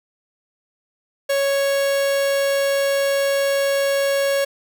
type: tone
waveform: 45% pulse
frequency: 554.4 Hz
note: C#5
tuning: in tune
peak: -17 dBFS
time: 1.29-4.45 s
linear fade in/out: 10 ms
effects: none